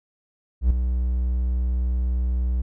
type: tone with ADSR envelope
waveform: triangle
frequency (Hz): 61.74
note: B1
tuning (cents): 0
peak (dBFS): -10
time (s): 0.61-2.62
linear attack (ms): 96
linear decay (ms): 5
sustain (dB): -8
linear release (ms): 9
effects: none

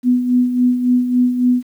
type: tone with tremolo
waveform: sine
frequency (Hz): 248.1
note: B3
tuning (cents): +8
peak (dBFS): -9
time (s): 0.03-1.63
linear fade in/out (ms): 50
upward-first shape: sine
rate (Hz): 3.6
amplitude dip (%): 60
effects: 8-bit

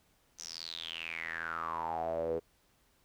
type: tone with band-pass filter sweep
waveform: sawtooth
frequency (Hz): 82.4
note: E2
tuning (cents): 0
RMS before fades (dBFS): -38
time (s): 0.38-2.4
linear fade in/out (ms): 20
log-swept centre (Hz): 6200 to 440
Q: 9.3
effects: pink hiss -70 dBFS RMS until 3.04 s

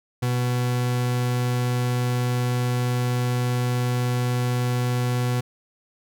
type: tone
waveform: 40% pulse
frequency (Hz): 123.47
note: B2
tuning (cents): 0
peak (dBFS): -20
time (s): 0.22-5.41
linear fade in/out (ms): 10
effects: none

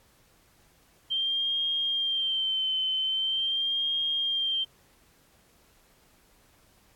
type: tone with vibrato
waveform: sine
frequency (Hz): 3147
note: G7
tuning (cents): +6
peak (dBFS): -25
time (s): 1.1-4.65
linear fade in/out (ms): 20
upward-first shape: sine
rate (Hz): 0.43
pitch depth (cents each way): 46
effects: pink hiss -62 dBFS RMS until 6.95 s + AAC 64 kbps

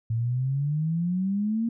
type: exponential sweep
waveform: sine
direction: up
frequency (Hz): 111.4 to 234.1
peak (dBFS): -23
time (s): 0.1-1.69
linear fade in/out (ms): 5
effects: none

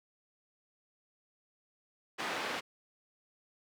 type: band-pass noise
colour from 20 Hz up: white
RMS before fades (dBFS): -37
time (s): 2.18-2.61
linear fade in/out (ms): 20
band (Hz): 230 to 2300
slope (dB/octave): 12
effects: none

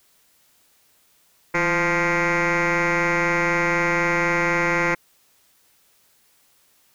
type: tone with frequency modulation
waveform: sine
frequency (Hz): 1220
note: D#6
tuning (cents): -34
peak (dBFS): -15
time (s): 1.54-4.95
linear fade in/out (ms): 10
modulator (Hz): 176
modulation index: 6
effects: tanh soft clip ceiling -17 dBFS + white hiss -60 dBFS RMS until 6.94 s

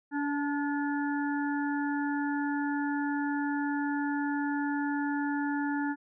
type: harmonic tone with a mistuned harmonic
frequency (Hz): 287.2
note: D4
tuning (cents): -39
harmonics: 1 / 3 / 5 / 6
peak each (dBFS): -29 / -36 / -39 / -39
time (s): 0.11-5.96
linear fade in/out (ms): 50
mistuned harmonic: 3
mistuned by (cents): +22
effects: none

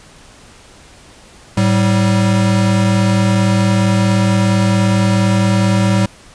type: tone pair together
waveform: square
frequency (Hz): 107.98 / 192.4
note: A2 / G3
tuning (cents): -32 / -32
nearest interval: minor seventh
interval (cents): 1000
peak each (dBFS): -14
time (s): 1.57-6.06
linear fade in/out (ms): 5
effects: pink hiss -42 dBFS RMS until 6.34 s + resampled to 22050 Hz

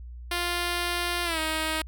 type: tone with pitch glide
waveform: 5% pulse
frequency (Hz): 350 to 315.4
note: F4 to D#4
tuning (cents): +4 to +24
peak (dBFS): -15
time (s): 0.31-1.82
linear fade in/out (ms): 5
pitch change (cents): -180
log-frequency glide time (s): 1.24-1.39
effects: added 60 Hz sine -38 dBFS peak until 1.87 s

